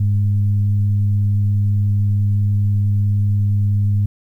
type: tone with frequency modulation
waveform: sine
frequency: 101.4 Hz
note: G#2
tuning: 41 cents flat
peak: -13 dBFS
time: 0-4.06 s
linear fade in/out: 5 ms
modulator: 106 Hz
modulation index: 0.32
effects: 9-bit